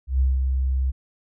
sine tone with ADSR envelope, 65.5 Hz, C2, 2 cents sharp, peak -15 dBFS, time 0.07-0.92 s, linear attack 130 ms, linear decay 180 ms, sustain -4 dB, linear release 24 ms, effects none

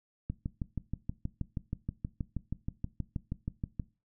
click train, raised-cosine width 5 ms, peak -21 dBFS, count 23, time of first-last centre 0.3-3.798 s, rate 6.29 Hz, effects noise-tail reverb RT60 0.3 s tail -19 dB re dry

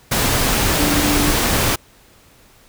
sine tone in noise, 292.5 Hz, D4, 7 cents flat, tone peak -19 dBFS, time 0.79-1.32 s, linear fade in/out 10 ms, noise pink, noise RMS -17 dBFS, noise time 0.11-1.76 s, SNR -5 dB, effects pink hiss -50 dBFS RMS until 2.68 s

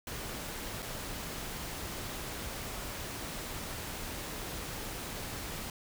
pink noise with dropouts, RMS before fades -40 dBFS, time 0.07-5.7 s, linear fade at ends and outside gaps 2 ms, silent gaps 0.822-0.826 s, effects none

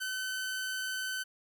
sawtooth tone, 1522 Hz, F#6, 48 cents sharp, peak -30 dBFS, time 0-1.24 s, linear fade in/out 20 ms, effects none

